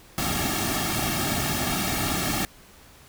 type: noise with comb filter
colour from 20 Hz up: pink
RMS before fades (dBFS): -26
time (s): 0.18-2.45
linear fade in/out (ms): 0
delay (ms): 2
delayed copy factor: -0.85
effects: pink hiss -51 dBFS RMS until 3.08 s